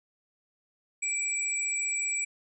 sine tone pair together, 2336 / 7805 Hz, D7 / B8, -10 / -21 cents, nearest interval octave + major sixth, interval 2089 cents, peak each -31 / -30 dBFS, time 1.02-2.25 s, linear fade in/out 10 ms, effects none

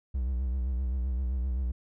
triangle tone with vibrato, 63.5 Hz, B1, 49 cents sharp, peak -25 dBFS, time 0.14-1.72 s, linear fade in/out 10 ms, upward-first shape sine, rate 7.7 Hz, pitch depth 98 cents each way, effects none

